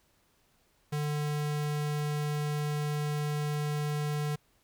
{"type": "tone", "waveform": "square", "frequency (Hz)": 148.6, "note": "D3", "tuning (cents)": 21, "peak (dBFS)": -30, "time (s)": [0.92, 4.36], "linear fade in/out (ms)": 10, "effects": ["pink hiss -69 dBFS RMS until 4.63 s"]}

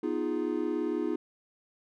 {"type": "chord", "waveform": "triangle", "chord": "F half-diminished seventh", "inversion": "second", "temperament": "equal", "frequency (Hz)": [246.9, 311.1, 349.2, 415.3], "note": ["Cb4", "Eb4", "F4", "Ab4"], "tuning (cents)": [0, 0, 0, 0], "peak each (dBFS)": [-34, -30, -31, -33], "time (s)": [0.03, 1.16], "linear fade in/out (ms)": 5, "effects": []}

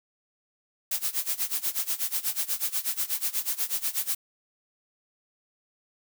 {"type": "noise with tremolo", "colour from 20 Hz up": "blue", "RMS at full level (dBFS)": -26, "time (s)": [0.91, 4.15], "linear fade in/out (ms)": 5, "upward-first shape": "sine", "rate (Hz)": 8.2, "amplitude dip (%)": 90, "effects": []}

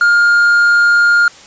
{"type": "tone", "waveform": "triangle", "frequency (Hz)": 1412, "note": "F6", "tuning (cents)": 19, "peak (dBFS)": -5, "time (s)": [0.01, 1.28], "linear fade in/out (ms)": 2, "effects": ["white hiss -38 dBFS RMS until 1.46 s", "resampled to 16000 Hz"]}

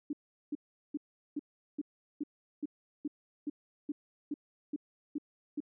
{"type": "tone bursts", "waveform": "sine", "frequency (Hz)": 293.7, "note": "D4", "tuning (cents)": 0, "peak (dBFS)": -32, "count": 14, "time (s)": [0.1, 5.604], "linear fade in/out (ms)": 5, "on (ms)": 31, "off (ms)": 390, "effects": []}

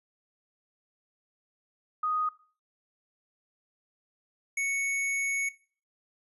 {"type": "tone pair in turn", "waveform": ["sine", "square"], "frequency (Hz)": [1244.5, 2217], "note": ["D#6", "C#7"], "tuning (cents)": [0, 0], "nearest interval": "minor seventh", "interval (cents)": 1000, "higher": "second", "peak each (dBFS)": [-26, -28], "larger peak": "first", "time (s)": [[2.03, 2.29], [4.57, 5.49]], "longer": "second", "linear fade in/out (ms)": 5, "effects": ["noise-tail reverb RT60 0.4 s tail -19 dB re dry", "resampled to 32000 Hz"]}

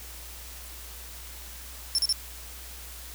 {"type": "tone bursts", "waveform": "35% pulse", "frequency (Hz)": 5390, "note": "E8", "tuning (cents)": 38, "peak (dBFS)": -19, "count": 3, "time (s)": [1.95, 2.126], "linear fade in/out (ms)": 0, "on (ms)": 34, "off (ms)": 37, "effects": ["added 60 Hz sine -44 dBFS peak until 3.14 s", "white hiss -44 dBFS RMS until 3.14 s"]}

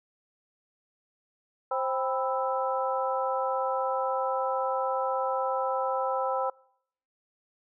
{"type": "harmonic tone with a mistuned harmonic", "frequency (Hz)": 263.1, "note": "C4", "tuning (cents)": 10, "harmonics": [2, 3, 4, 5], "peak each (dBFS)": [-30, -31, -33, -33], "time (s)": [1.71, 6.5], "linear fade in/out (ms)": 5, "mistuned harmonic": 4, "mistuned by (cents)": -98, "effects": ["noise-tail reverb RT60 0.7 s tail -26 dB re dry"]}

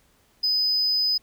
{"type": "tone", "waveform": "sine", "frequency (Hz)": 5010, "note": "D#8", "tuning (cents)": 11, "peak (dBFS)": -18, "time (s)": [0.43, 1.18], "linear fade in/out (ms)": 10, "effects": ["tanh soft clip ceiling -17 dBFS", "pink hiss -62 dBFS RMS until 1.22 s"]}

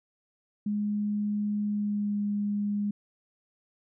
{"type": "tone with pitch glide", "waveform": "sine", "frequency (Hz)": [207.7, 205.3], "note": ["G#3", "G#3"], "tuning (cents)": [0, -20], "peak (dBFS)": -26, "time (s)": [0.66, 2.91], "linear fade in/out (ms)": 5, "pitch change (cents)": -20, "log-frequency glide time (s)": [1.65, 2.2], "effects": []}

